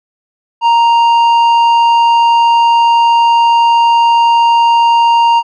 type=tone with tanh clipping; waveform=triangle; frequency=932.3 Hz; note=A#5; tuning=in tune; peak=-7 dBFS; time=0.61-5.43 s; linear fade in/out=50 ms; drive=12 dB; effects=none